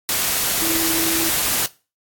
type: tone in noise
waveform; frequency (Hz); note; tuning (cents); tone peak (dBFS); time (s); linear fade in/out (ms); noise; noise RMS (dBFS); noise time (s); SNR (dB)
sine; 328; E4; -9; -25; 0.62-1.29; 0; white; -20; 0.09-1.66; -8
effects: noise-tail reverb RT60 0.3 s tail -19 dB re dry + AAC 64 kbps